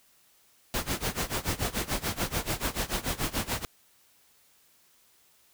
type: noise with tremolo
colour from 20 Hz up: pink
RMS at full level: -28 dBFS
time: 0.74-3.65 s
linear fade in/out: 0 ms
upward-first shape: sine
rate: 6.9 Hz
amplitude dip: 90%
effects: white hiss -63 dBFS RMS until 5.53 s